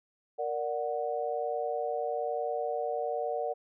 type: chord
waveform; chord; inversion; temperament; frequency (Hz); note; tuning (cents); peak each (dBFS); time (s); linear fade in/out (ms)
sine; Bb augmented; none; equal with one note detuned; 466.2 / 587.3 / 737.9; Bb4 / D5 / F#5; 0 / 0 / -5; -34; 0.38-3.54; 20
effects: none